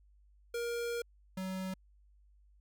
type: tone pair in turn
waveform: square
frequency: 471.4 / 188 Hz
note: A#4 / F#3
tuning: +19 / +28 cents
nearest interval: octave + major third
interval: 1591 cents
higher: first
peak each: -35 / -37 dBFS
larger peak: first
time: 0.54-1.02 / 1.37-1.74 s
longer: first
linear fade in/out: 5 ms
effects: added 50 Hz sine -61 dBFS peak until 2.6 s